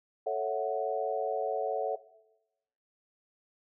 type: chord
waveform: sine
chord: F# minor seventh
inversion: first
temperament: equal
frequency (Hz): 440 / 554.4 / 659.3 / 740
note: A4 / C#5 / E5 / F#5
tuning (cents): 0 / 0 / 0 / 0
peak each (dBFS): -34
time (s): 0.26-1.96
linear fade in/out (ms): 10
effects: noise-tail reverb RT60 0.9 s tail -17 dB re dry